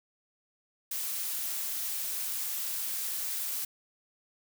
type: noise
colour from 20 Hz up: blue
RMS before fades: -34 dBFS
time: 0.91-3.65 s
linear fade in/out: 5 ms
effects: none